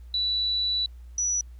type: tone pair in turn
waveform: sine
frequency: 3951 / 5895 Hz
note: B7 / F#8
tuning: 0 / -7 cents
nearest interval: perfect fifth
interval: 693 cents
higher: second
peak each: -23 dBFS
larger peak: neither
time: 0.14-0.86 / 1.18-1.41 s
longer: first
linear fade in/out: 2 ms
effects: added 60 Hz sine -41 dBFS peak until 1.59 s + pink hiss -66 dBFS RMS until 1.59 s